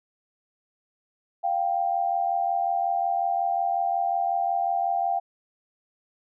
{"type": "tone pair together", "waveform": "sine", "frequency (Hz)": [698.5, 784], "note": ["F5", "G5"], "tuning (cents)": [0, 0], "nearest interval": "major second", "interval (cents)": 200, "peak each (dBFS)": -25, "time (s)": [1.43, 5.2], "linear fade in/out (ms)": 20, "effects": []}